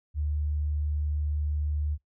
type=tone; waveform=sine; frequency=74.5 Hz; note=D2; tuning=25 cents sharp; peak=-26 dBFS; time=0.14-1.98 s; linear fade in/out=50 ms; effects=noise-tail reverb RT60 0.1 s tail -19 dB re dry